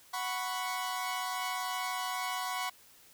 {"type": "chord", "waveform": "sawtooth", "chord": "F# suspended fourth", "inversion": "none", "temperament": "equal", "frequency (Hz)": [740, 987.8, 1108.7], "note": ["F#5", "B5", "C#6"], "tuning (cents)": [0, 0, 0], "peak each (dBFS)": -34, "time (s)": [0.13, 2.7], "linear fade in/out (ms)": 10, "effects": ["white hiss -59 dBFS RMS until 3.13 s"]}